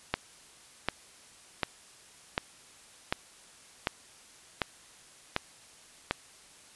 click train, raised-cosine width 0.3 ms, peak -10 dBFS, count 9, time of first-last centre 0.14-6.11 s, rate 1.34 Hz, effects white hiss -55 dBFS RMS until 6.75 s + resampled to 24000 Hz

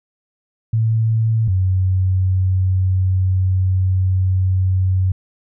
sine tone pair in turn, 111.8 / 93.43 Hz, A2 / F#2, +28 / +17 cents, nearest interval minor third, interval 311 cents, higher first, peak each -13 dBFS, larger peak neither, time 0.73-1.48 / 1.48-5.12 s, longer second, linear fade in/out 5 ms, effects none

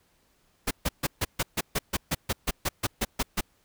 pink noise bursts, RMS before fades -26 dBFS, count 16, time 0.67-3.41 s, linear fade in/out 10 ms, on 40 ms, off 140 ms, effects pink hiss -67 dBFS RMS until 3.64 s

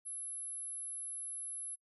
sine tone, 11000 Hz, F9, 27 cents flat, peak -40 dBFS, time 0.05-1.76 s, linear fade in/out 20 ms, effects noise-tail reverb RT60 0.1 s tail -26 dB re dry

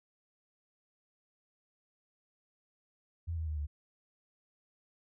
sine tone with pitch steps, 84 / 80.3 / 76.76 / 73.38 Hz, E2 / E2 / D#2 / D2, +33 / -45 / -23 / -1 cents, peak -33 dBFS, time 3.27-3.67 s, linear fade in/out 20 ms, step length 100 ms, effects none

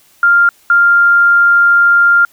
sine tone pair in turn, 1396.9 / 1396.9 Hz, F6 / F6, 0 / 0 cents, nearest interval unison, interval 0 cents, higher neither, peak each -5 dBFS, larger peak neither, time 0.23-0.49 / 0.7-2.25 s, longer second, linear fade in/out 2 ms, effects white hiss -49 dBFS RMS until 2.32 s

